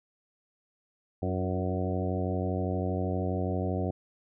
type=harmonic tone with a mistuned harmonic; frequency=92.5 Hz; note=F#2; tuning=in tune; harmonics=1 / 2 / 3 / 4 / 5 / 6 / 7 / 8; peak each=-31 / -34 / -36 / -37 / -38 / -39 / -39 / -40 dBFS; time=1.22-3.91 s; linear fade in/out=5 ms; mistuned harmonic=4; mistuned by=-32 cents; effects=none